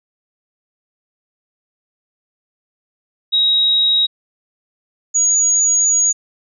sine tone pair in turn, 3807 / 6748 Hz, A#7 / G#8, +36 / +27 cents, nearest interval minor seventh, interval 991 cents, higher second, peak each -11 dBFS, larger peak neither, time 3.32-4.07 / 5.14-6.13 s, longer second, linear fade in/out 20 ms, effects none

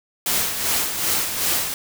white noise with tremolo, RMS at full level -20 dBFS, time 0.26-1.74 s, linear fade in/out 2 ms, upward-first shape sine, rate 2.6 Hz, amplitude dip 55%, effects none

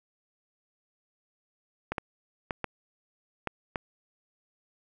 clicks, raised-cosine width 0.5 ms, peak -15 dBFS, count 6, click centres 1.92 / 1.982 / 2.508 / 2.643 / 3.473 / 3.758 s, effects none

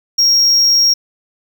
triangle tone, 5588 Hz, F8, in tune, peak -7 dBFS, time 0.18-0.94 s, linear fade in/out 10 ms, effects 7-bit

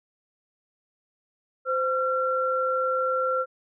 sine tone pair together, 517 / 1364 Hz, C5 / F6, -21 / -41 cents, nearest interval octave + perfect fourth, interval 1680 cents, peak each -25 dBFS, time 1.65-3.46 s, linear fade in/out 50 ms, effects none

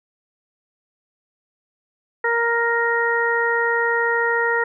harmonic tone, 466.9 Hz, A#4, 3 cents sharp, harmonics 1 / 2 / 3 / 4, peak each -22 / -24 / -24 / -21 dBFS, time 2.24-4.64 s, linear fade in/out 5 ms, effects none

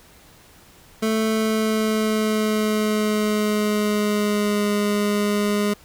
25% pulse tone with pitch glide, 220 to 206.5 Hz, A3 to G#3, 0 to -10 cents, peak -15 dBFS, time 1.02-5.74 s, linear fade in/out 10 ms, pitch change -110 cents, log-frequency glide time 1.28-4.7 s, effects pink hiss -50 dBFS RMS until 5.84 s

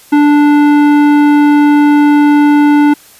sine tone with tanh clipping, 293.1 Hz, D4, 3 cents flat, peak -6 dBFS, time 0.12-2.94 s, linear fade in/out 10 ms, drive 15 dB, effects white hiss -40 dBFS RMS until 3.19 s + resampled to 32000 Hz

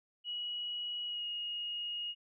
sine tone with pitch glide, 2914 to 2872 Hz, F#7 to F7, -27 to +48 cents, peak -36 dBFS, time 0.24-2.15 s, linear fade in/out 50 ms, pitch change -25 cents, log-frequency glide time 1.06-1.26 s, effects none

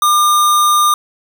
sine tone with sample-and-hold, 1200 Hz, D6, 37 cents sharp, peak -8 dBFS, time 0.02-0.94 s, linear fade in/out 2 ms, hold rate 4900 Hz, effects none

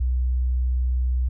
sine tone, 62.6 Hz, B1, 24 cents sharp, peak -19 dBFS, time 0-1.29 s, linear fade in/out 10 ms, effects none

